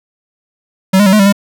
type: tone with pitch steps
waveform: square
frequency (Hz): 189.8 / 206.2 / 189.7 / 213.1 / 196.1 / 201.1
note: F#3 / G#3 / F#3 / G#3 / G3 / G3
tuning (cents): +44 / -12 / +43 / +45 / +1 / +44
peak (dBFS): -6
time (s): 0.93-1.326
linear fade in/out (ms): 10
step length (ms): 66
effects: none